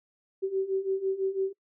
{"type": "beating tone pair", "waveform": "sine", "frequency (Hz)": [381.1, 387.1], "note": ["G4", "G4"], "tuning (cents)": [-49, -22], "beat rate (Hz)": 6, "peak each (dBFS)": [-31, -28], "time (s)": [0.42, 1.53], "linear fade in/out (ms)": 20, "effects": ["noise-tail reverb RT60 0.1 s tail -24 dB re dry"]}